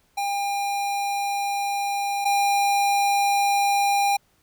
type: tone pair in turn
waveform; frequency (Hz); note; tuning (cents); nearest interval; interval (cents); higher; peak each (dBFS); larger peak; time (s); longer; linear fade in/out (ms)
square; 803 / 803; G5 / G5; +41 / +41; unison; 0; neither; -24 / -19; second; 0.17-2.25 / 2.25-4.17; first; 10
effects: pink hiss -64 dBFS RMS until 4.42 s